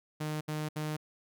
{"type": "tone bursts", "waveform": "sawtooth", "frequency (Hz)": 153.1, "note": "D#3", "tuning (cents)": -28, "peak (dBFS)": -29, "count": 3, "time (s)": [0.2, 0.968], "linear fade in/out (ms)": 10, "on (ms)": 210, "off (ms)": 69, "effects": []}